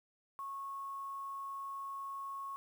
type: tone with quantisation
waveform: sine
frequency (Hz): 1098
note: C#6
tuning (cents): -17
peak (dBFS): -40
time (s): 0.39-2.56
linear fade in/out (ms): 0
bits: 10
effects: none